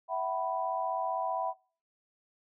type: chord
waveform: sine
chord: E suspended second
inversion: none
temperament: equal with one note detuned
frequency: 659.3 / 754.7 / 987.8 Hz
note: E5 / F#5 / B5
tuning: 0 / +34 / 0 cents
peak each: -34 dBFS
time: 0.08-1.54 s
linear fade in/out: 50 ms
effects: noise-tail reverb RT60 0.4 s tail -24 dB re dry